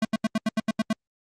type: tone bursts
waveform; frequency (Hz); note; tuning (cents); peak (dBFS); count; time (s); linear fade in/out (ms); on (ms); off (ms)
square; 220; A3; 0; -21; 9; 0.02-0.93; 5; 30; 80
effects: low-pass 8000 Hz 12 dB/octave + Opus 48 kbps